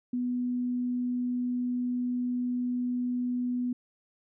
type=tone; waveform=sine; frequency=246.9 Hz; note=B3; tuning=in tune; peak=-27 dBFS; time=0.13-3.73 s; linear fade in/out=5 ms; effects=none